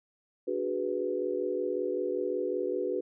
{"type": "chord", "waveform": "sine", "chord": "G# half-diminished seventh", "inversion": "second", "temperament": "equal", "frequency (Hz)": [293.7, 370, 415.3, 493.9], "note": ["D4", "F#4", "G#4", "B4"], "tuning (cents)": [0, 0, 0, 0], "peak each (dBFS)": [-38, -32, -35, -33], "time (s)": [0.47, 3.01], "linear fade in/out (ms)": 10, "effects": []}